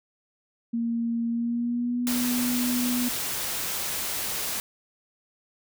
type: tone with pitch glide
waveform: sine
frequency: 232.4 to 245.9 Hz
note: A#3 to B3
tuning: -5 to -7 cents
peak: -24 dBFS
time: 0.73-3.09 s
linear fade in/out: 10 ms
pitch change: +98 cents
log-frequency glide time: 1.28-2.11 s
type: noise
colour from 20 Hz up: white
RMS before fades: -30 dBFS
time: 2.07-4.6 s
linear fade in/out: 0 ms
effects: none